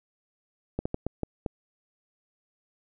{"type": "slowing click train", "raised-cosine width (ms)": 2, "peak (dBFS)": -15, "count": 6, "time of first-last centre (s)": [0.79, 1.462], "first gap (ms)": 65, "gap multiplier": 1.37, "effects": []}